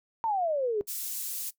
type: exponential sweep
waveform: sine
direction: down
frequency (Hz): 932.3 to 399.8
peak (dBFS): -25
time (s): 0.24-0.81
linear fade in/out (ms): 0
type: high-pass noise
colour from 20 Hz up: pink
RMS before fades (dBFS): -35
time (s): 0.87-1.51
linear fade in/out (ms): 20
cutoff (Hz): 8800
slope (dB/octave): 12
effects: noise-tail reverb RT60 0.1 s tail -18 dB re dry